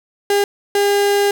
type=tone bursts at uneven times; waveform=35% pulse; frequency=404.4 Hz; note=G#4; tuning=46 cents flat; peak=-11 dBFS; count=2; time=0.3-0.44 / 0.75-1.31 s; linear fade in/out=2 ms; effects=none